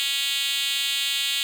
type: tone with high-pass filter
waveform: 5% pulse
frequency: 277.2 Hz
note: C#4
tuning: in tune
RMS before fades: -25 dBFS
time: 0-1.43 s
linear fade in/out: 0 ms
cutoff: 3400 Hz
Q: 2.5
effects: none